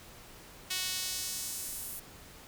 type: tone with high-pass filter sweep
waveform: sawtooth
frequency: 370 Hz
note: F#4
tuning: in tune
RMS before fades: -37 dBFS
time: 0.7-2 s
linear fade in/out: 10 ms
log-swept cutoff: 3100 to 12000 Hz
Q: 1
effects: pink hiss -52 dBFS RMS until 2.47 s